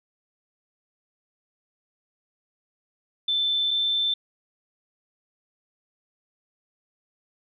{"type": "tone pair in turn", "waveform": "sine", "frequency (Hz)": [3533, 3545], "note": ["A7", "A7"], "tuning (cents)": [6, 12], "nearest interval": "unison", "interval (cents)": 6, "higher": "second", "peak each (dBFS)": -21, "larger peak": "neither", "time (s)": [[3.28, 3.71], [3.71, 4.14]], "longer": "neither", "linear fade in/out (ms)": 5, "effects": []}